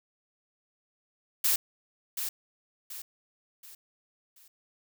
blue noise with echo, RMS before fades -25 dBFS, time 1.44-1.56 s, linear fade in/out 5 ms, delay 730 ms, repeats 4, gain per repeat -8 dB, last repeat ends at 4.48 s, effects none

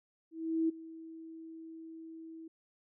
sine tone with ADSR envelope, 324.6 Hz, E4, 27 cents flat, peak -26 dBFS, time 0.31-2.48 s, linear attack 380 ms, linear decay 13 ms, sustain -19 dB, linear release 6 ms, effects none

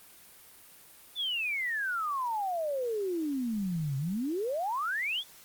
sine exponential two-way sweep, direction down then up, 3576 to 131.6 to 3576 Hz, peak -29 dBFS, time 1.15-5.24 s, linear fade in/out 50 ms, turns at 3.97 s, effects white hiss -54 dBFS RMS until 5.44 s + Opus 32 kbps

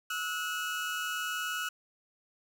30% pulse tone pair together, 1300.7 / 1460 Hz, E6 / F#6, -24 / -24 cents, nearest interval major second, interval 200 cents, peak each -35 / -31 dBFS, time 0.1-1.69 s, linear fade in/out 5 ms, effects none

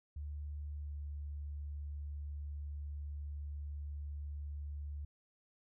sine tone with pitch glide, 73.5 to 72.82 Hz, D2 to D2, +2 to -14 cents, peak -40 dBFS, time 0.16-5.05 s, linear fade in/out 5 ms, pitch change -16 cents, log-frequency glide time 0.81-0.93 s, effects none

